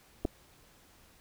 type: clicks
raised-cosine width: 2 ms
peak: -18 dBFS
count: 2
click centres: 0.25 / 0.253 s
effects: pink hiss -61 dBFS RMS until 1.2 s